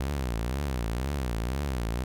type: tone with vibrato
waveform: sawtooth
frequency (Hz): 63.3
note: B1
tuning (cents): +43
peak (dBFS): -24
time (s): 0-2.04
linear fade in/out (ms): 5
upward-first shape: triangle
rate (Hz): 2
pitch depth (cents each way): 270
effects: none